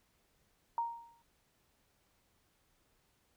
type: tone with exponential decay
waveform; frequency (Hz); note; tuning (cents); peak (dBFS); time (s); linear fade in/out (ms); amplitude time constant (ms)
sine; 932.3; A#5; 0; -29; 0.78-1.22; 1; 95
effects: pink hiss -74 dBFS RMS until 3.36 s